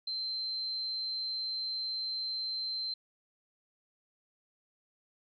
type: tone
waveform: sine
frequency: 4111 Hz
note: C8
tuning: 31 cents flat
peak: -33 dBFS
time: 0.07-2.94 s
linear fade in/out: 5 ms
effects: none